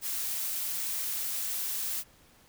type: noise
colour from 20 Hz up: blue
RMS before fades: -33 dBFS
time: 0.01-2.04 s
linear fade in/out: 50 ms
effects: pink hiss -60 dBFS RMS until 2.48 s